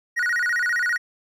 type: tone with vibrato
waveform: triangle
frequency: 1661.2 Hz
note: G#6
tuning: in tune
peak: -18 dBFS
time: 0.16-0.98 s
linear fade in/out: 20 ms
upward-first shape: square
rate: 15 Hz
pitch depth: 220 cents each way
effects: none